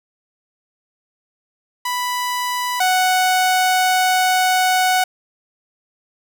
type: tone pair in turn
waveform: sawtooth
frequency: 989 / 740.9 Hz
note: B5 / F#5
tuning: +2 / +2 cents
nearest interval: perfect fourth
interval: 500 cents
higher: first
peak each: -16 / -10 dBFS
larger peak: second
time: 1.85-2.8 / 2.8-5.04 s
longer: second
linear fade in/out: 5 ms
effects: none